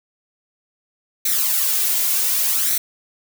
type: noise with flanger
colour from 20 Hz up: blue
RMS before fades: -19 dBFS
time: 1.25-2.78 s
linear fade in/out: 5 ms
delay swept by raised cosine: 0.5 to 2.9 ms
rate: 0.67 Hz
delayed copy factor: +0.65
effects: none